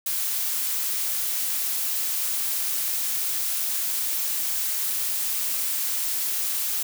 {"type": "noise with amplitude modulation", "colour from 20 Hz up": "blue", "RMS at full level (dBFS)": -25, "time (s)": [0.06, 6.83], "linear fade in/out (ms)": 5, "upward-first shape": "sine", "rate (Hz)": 236, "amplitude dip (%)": 25, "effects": []}